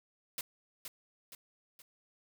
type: noise with echo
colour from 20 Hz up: white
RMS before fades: -38 dBFS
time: 0.38-0.41 s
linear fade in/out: 2 ms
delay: 470 ms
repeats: 3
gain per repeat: -6 dB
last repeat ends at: 1.82 s
effects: none